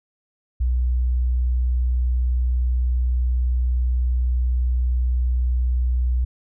sine tone, 61.74 Hz, B1, in tune, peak -17 dBFS, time 0.6-6.25 s, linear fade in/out 10 ms, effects none

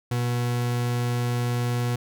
40% pulse tone, 121.3 Hz, B2, 31 cents flat, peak -22 dBFS, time 0.11-1.96 s, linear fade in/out 5 ms, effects none

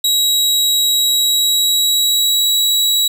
sawtooth tone with pitch glide, 3850 to 3888 Hz, B7 to B7, -45 to -28 cents, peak -9 dBFS, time 0.04-3.08 s, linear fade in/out 5 ms, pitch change +17 cents, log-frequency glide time 0.79-2.48 s, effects none

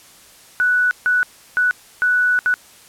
sine tone bursts at uneven times, 1480 Hz, F#6, in tune, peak -13 dBFS, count 5, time 0.6-0.91 / 1.06-1.23 / 1.57-1.71 / 2.02-2.39 / 2.46-2.54 s, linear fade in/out 0 ms, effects white hiss -46 dBFS RMS until 2.88 s + low-pass 12000 Hz 12 dB/octave

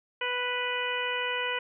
harmonic tone, 493.9 Hz, B4, in tune, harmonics 1 / 2 / 3 / 4 / 5 / 6, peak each -35 / -35 / -35 / -35 / -35 / -35 dBFS, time 0.21-1.59 s, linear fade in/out 5 ms, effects none

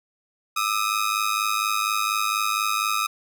sawtooth ring-modulated tone, 1255 Hz, D#6, 15 cents sharp, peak -15 dBFS, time 0.56-3.07 s, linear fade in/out 10 ms, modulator 52.1 Hz, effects none

